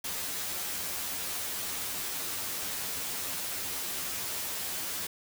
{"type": "noise with comb filter", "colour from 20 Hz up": "white", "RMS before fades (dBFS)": -35, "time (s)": [0.04, 5.07], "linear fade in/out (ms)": 5, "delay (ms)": 11, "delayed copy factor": 0.75, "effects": []}